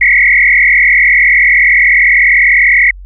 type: tone with frequency modulation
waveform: sine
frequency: 2076 Hz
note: C7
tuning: 14 cents flat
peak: -4 dBFS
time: 0.01-2.91 s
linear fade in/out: 5 ms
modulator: 40.2 Hz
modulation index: 4
effects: added 46 Hz sine -27 dBFS peak until 3.05 s